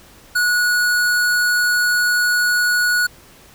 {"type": "tone", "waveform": "square", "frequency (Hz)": 1461, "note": "F#6", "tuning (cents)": -22, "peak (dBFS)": -15, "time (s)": [0.35, 3.07], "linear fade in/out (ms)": 10, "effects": ["pink hiss -46 dBFS RMS until 3.54 s"]}